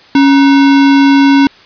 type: tone with sample-and-hold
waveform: sine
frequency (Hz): 277.2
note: C#4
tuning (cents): 0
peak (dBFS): -3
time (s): 0.15-1.47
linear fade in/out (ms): 2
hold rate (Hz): 1225
effects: white hiss -40 dBFS RMS until 1.65 s + resampled to 11025 Hz